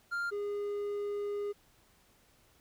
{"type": "tone pair in turn", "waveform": "triangle", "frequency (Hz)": [1396.9, 409.5], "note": ["F6", "G#4"], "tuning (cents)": [0, -24], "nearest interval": "octave + major sixth", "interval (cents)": 2124, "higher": "first", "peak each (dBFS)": [-30, -31], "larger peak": "first", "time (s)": [[0.11, 0.31], [0.31, 1.53]], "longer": "second", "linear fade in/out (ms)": 20, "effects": ["pink hiss -66 dBFS RMS until 2.6 s"]}